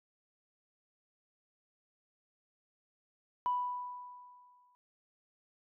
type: tone with exponential decay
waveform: sine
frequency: 987.8 Hz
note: B5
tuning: in tune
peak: -27 dBFS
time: 3.46-4.75 s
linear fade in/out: 0 ms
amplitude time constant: 280 ms
effects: tanh soft clip ceiling -23 dBFS